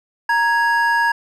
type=tone pair together; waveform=triangle; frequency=932.3 / 1661.2 Hz; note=A#5 / G#6; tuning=0 / 0 cents; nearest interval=minor seventh; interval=1000 cents; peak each=-15 dBFS; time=0.29-1.12 s; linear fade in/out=5 ms; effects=none

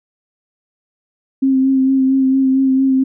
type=tone with vibrato; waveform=sine; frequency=265.5 Hz; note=C4; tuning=25 cents sharp; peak=-10 dBFS; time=1.42-3.04 s; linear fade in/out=10 ms; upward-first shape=sine; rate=4.4 Hz; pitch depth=21 cents each way; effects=none

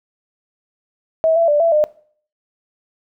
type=tone with pitch steps; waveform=sine; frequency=645 / 669 / 589 / 668 / 605 Hz; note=E5 / E5 / D5 / E5 / D#5; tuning=-38 / +25 / +5 / +23 / -49 cents; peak=-11 dBFS; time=1.24-1.84 s; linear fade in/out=0 ms; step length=120 ms; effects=noise-tail reverb RT60 0.5 s tail -20 dB re dry

